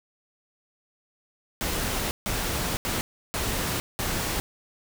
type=noise bursts at uneven times; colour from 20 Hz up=pink; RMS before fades=-28 dBFS; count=5; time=1.61-2.11 / 2.26-2.77 / 2.85-3.01 / 3.34-3.8 / 3.99-4.4 s; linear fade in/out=0 ms; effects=none